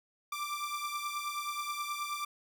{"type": "beating tone pair", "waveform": "sawtooth", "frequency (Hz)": [1174.7, 1184.1], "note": ["D6", "D6"], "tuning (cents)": [0, 14], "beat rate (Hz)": 9.4, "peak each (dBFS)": [-33, -36], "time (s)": [0.32, 2.25], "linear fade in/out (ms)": 5, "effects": []}